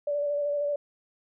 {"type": "tone with vibrato", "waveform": "sine", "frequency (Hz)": 580, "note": "D5", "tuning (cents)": -22, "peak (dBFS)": -25, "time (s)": [0.07, 0.76], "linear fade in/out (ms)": 5, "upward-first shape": "square", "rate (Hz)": 13, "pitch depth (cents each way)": 17, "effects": []}